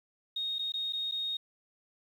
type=tone with dropouts; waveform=sine; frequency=3723 Hz; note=A#7; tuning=3 cents flat; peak=-31 dBFS; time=0.36-1.37 s; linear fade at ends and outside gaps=5 ms; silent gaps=0.585-0.591 / 0.721-0.738 / 0.925-0.932 / 1.113-1.12 s; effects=10-bit